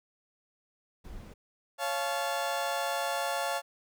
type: noise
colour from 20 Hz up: brown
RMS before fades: -44 dBFS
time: 1.04-1.34 s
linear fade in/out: 10 ms
type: chord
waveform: 30% pulse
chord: Db augmented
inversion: none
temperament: just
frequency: 554.4 / 693 / 866.2 Hz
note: Db5 / F5 / A5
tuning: 0 / -14 / -27 cents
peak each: -32 / -31 / -32 dBFS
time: 1.78-3.62 s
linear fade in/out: 50 ms
effects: none